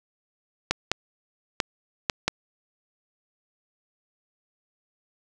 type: clicks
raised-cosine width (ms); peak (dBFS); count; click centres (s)
0.2; -4; 5; 0.71 / 0.916 / 1.602 / 2.098 / 2.28
effects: none